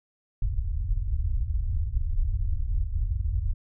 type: low-pass noise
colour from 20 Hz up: pink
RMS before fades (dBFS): -26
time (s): 0.42-3.54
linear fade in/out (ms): 5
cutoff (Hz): 100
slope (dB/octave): 48
effects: none